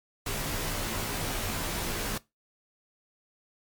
pink noise with comb filter, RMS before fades -32 dBFS, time 0.26-2.18 s, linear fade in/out 5 ms, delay 16 ms, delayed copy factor -0.9, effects noise-tail reverb RT60 0.2 s tail -20 dB re dry + MP3 96 kbps

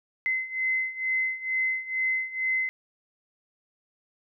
sine beating tone pair, 2051 / 2053.2 Hz, C7 / C7, -35 / -33 cents, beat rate 2.2 Hz, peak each -30 / -27 dBFS, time 0.26-2.69 s, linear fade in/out 0 ms, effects none

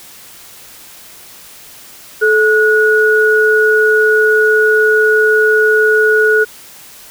sine tone pair together, 433 / 1458 Hz, A4 / F#6, -28 / -26 cents, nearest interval octave + major sixth, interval 2102 cents, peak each -10 dBFS, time 2.21-6.45 s, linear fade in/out 20 ms, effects white hiss -37 dBFS RMS until 7.1 s

